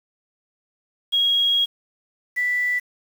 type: tone pair in turn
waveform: sine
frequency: 3293 / 1973.9 Hz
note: G#7 / B6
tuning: -15 / -1 cents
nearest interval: major sixth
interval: 886 cents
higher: first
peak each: -16 / -19 dBFS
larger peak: first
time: 1.12-1.66 / 2.36-2.8 s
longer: first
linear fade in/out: 20 ms
effects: 7-bit